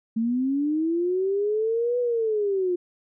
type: linear two-way sweep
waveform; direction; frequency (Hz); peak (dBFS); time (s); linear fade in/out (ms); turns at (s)
sine; up then down; 220 to 493.9 to 349.6; -21; 0.16-2.76; 10; 1.99
effects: none